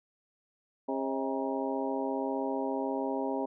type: harmonic tone with a mistuned harmonic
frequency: 134.9 Hz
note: C#3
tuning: 47 cents flat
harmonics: 2 / 3 / 4 / 5 / 6 / 7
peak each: -34 / -36 / -37 / -38 / -39 / -39 dBFS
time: 0.88-3.46 s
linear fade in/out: 10 ms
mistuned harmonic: 5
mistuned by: -88 cents
effects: none